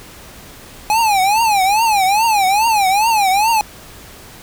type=tone with vibrato; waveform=square; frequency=830.6 Hz; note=G#5; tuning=in tune; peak=-12 dBFS; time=0.9-3.61 s; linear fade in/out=0 ms; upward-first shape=triangle; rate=2.4 Hz; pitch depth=210 cents each way; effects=pink hiss -38 dBFS RMS until 4.42 s